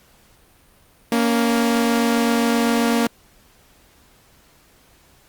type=tone pair together; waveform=sawtooth; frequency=233.1 / 280.8 Hz; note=A#3 / C#4; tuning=0 / +22 cents; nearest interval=minor third; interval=322 cents; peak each=-13 / -19 dBFS; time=1.12-3.07 s; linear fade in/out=2 ms; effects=pink hiss -54 dBFS RMS until 5.28 s + Opus 48 kbps